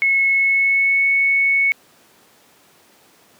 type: tone with pitch glide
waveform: sine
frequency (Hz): 2187 to 2212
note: C#7 to C#7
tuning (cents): -24 to -4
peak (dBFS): -13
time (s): 0.02-1.72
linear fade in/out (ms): 0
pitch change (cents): +20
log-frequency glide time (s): 0.26-1.06
effects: pink hiss -52 dBFS RMS until 3.39 s + high-pass 200 Hz 12 dB/octave